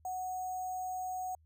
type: tone with sample-and-hold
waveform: sine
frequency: 740 Hz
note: F#5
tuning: in tune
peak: -35 dBFS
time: 0.05-1.35 s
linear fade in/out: 2 ms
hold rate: 7350 Hz
effects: added 79 Hz sine -62 dBFS peak until 1.45 s